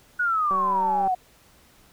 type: exponential sweep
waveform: sine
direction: down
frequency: 1480 to 722 Hz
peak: -20 dBFS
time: 0.19-1.15 s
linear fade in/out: 10 ms
type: click train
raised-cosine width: 1 ms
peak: -21 dBFS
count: 109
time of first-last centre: 0.51-1.075 s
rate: 191 Hz
effects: pink hiss -56 dBFS RMS until 1.92 s